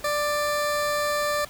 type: tone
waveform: 20% pulse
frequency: 590 Hz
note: D5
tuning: 8 cents sharp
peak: -18 dBFS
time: 0.04-1.45 s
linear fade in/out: 5 ms
effects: pink hiss -45 dBFS RMS until 1.49 s

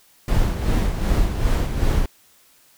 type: noise with tremolo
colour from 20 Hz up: brown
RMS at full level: -17 dBFS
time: 0.28-2.06 s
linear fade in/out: 2 ms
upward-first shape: sine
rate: 2.6 Hz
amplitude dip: 55%
effects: white hiss -55 dBFS RMS until 2.77 s

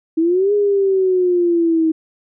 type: exponential two-way sweep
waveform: sine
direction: up then down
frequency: 316.8 to 415.3 to 316.8 Hz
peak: -12 dBFS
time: 0.17-1.92 s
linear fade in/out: 10 ms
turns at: 0.53 s
effects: none

